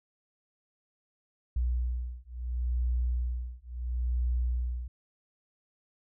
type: beating tone pair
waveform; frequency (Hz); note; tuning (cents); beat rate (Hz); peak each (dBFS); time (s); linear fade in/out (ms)
sine; 60.6 / 61.33; B1 / B1; -32 / -11; 0.73; -31; 1.56-4.88; 5
effects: none